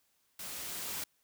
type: noise with level ramp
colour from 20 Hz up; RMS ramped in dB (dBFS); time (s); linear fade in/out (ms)
white; -43 to -38; 0.39-1.04; 5
effects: white hiss -74 dBFS RMS until 1.23 s